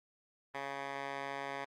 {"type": "tone with band-pass filter", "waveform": "10% pulse", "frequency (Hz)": 138.7, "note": "C#3", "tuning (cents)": 1, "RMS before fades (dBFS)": -41, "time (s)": [0.54, 1.65], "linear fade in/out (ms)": 10, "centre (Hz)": 1400, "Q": 1.3, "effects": ["Opus 24 kbps"]}